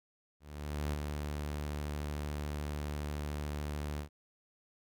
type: tone with ADSR envelope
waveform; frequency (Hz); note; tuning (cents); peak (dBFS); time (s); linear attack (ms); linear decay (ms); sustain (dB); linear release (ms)
sawtooth; 73.9; D2; +11; -28; 0.4-4.09; 530; 19; -4; 100
effects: none